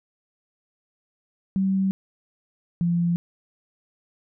sine tone pair in turn, 192.1 / 171.94 Hz, G3 / F3, -35 / -27 cents, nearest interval major second, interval 192 cents, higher first, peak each -19 dBFS, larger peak neither, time 1.56-1.91 / 2.81-3.16 s, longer neither, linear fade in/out 0 ms, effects none

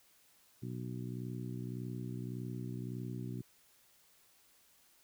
harmonic tone, 61.74 Hz, B1, in tune, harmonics 2 / 3 / 4 / 5 / 6, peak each -41 / -45 / -47 / -49 / -51 dBFS, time 0.62-3.42 s, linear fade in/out 10 ms, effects white hiss -67 dBFS RMS until 5.03 s

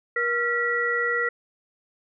sine tone cluster, 476.5 / 1379 / 1938 Hz, A#4 / F6 / B6, +38 / -22 / -33 cents, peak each -28 / -27 / -24 dBFS, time 0.16-1.29 s, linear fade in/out 5 ms, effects none

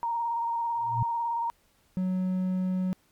sine tone with vibrato, 932.3 Hz, A#5, in tune, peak -26 dBFS, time 0.03-1.5 s, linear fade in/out 0 ms, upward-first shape square, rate 18 Hz, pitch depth 19 cents each way
sine tone with exponential growth, 117.8 Hz, A#2, 19 cents sharp, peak -21 dBFS, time 0.76-1.03 s, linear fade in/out 5 ms, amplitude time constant 57 ms
triangle tone, 185.1 Hz, F#3, 1 cent sharp, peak -23 dBFS, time 1.97-2.93 s, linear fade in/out 0 ms
effects pink hiss -66 dBFS RMS until 3.11 s + MP3 96 kbps

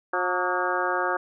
harmonic tone with a mistuned harmonic, 180 Hz, F#3, 47 cents flat, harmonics 2 / 3 / 4 / 5 / 6 / 7 / 8 / 9, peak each -31 / -31 / -31 / -31 / -31 / -31 / -31 / -31 dBFS, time 0.13-1.17 s, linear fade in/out 5 ms, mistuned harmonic 6, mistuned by +90 cents, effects none

